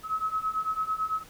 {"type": "beating tone pair", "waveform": "sine", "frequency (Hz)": [1280, 1289], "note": ["D#6", "E6"], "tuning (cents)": [49, -39], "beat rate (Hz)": 9, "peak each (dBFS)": [-31, -29], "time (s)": [0.03, 1.24], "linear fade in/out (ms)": 50, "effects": ["pink hiss -52 dBFS RMS until 1.29 s"]}